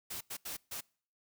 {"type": "noise bursts at uneven times", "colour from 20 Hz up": "white", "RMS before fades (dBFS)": -41, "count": 4, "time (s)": [[0.1, 0.21], [0.3, 0.37], [0.45, 0.57], [0.71, 0.81]], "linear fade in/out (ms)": 10, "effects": ["noise-tail reverb RT60 0.5 s tail -26 dB re dry"]}